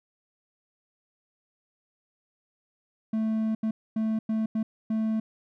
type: tone bursts at uneven times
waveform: triangle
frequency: 220 Hz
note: A3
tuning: in tune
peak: -22 dBFS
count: 6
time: 3.13-3.55 / 3.63-3.71 / 3.96-4.19 / 4.29-4.46 / 4.55-4.63 / 4.9-5.2 s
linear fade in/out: 5 ms
effects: none